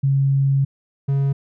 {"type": "tone pair in turn", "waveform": ["sine", "triangle"], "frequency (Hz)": [137.2, 138.31], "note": ["C#3", "C#3"], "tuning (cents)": [-17, -4], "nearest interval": "unison", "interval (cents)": 13, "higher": "second", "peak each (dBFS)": -14, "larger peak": "neither", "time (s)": [[0.03, 0.65], [1.08, 1.33]], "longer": "first", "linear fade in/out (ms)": 10, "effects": []}